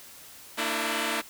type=tone cluster; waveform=5% pulse; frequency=227.5 / 297.4 / 330.7 Hz; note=A#3 / D4 / E4; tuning=-42 / +22 / +6 cents; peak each=-20 dBFS; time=0.57-1.22 s; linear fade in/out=20 ms; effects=white hiss -48 dBFS RMS until 1.29 s